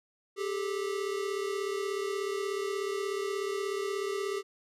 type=tone pair together; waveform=square; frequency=393.4 / 430 Hz; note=G4 / A4; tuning=+6 / -40 cents; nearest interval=major second; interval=154 cents; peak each=-33 / -37 dBFS; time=0.36-4.43 s; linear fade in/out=50 ms; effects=low-pass 10000 Hz 12 dB/octave